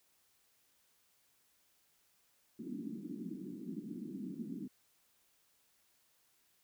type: band-pass noise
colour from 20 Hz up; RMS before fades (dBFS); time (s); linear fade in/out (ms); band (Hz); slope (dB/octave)
pink; -44; 2.59-4.68; 5; 180 to 320; 48
effects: white hiss -73 dBFS RMS until 6.63 s